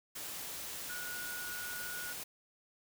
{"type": "tone in noise", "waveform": "sine", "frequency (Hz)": 1453, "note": "F#6", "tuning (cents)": -32, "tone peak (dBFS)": -42, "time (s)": [0.89, 2.13], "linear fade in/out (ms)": 10, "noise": "white", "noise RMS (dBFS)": -43, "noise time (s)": [0.15, 2.24], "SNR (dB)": -2, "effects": []}